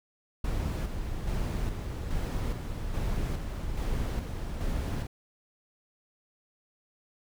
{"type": "noise with tremolo", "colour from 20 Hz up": "brown", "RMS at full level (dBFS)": -30, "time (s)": [0.44, 5.07], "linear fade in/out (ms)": 5, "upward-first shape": "square", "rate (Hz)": 1.2, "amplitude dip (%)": 40, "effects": []}